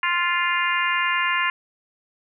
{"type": "harmonic tone", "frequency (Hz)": 349.2, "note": "F4", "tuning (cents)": 0, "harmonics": [3, 4, 5, 6, 7, 8], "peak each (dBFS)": [-24, -29, -25, -26, -30, -29], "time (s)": [0.03, 1.5], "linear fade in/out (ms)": 2, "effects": []}